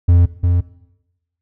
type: tone pair in turn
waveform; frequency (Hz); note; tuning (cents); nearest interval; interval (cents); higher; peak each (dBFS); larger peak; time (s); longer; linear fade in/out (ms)
triangle; 87.1 / 87.86; F2 / F2; -4 / +11; unison; 15; second; -5 / -9; first; 0.08-0.26 / 0.43-0.61; neither; 10
effects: noise-tail reverb RT60 0.9 s tail -18 dB re dry